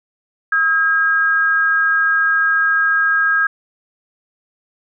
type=tone pair together; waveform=sine; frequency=1285.8 / 1620 Hz; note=E6 / G#6; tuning=-43 / -43 cents; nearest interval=major third; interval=400 cents; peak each=-19 / -13 dBFS; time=0.52-3.47 s; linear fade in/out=5 ms; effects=none